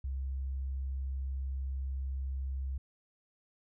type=tone; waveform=sine; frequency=66.7 Hz; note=C2; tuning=34 cents sharp; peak=-33 dBFS; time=0.04-2.78 s; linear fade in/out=5 ms; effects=none